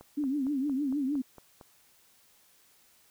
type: click train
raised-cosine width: 1 ms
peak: -34 dBFS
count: 8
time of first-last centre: 0.01-1.612 s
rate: 4.37 Hz
type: tone with vibrato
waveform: sine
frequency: 277.2 Hz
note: C#4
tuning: in tune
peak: -27 dBFS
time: 0.17-1.22 s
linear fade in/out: 10 ms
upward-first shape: triangle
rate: 6.5 Hz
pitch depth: 160 cents each way
effects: white hiss -63 dBFS RMS until 3.1 s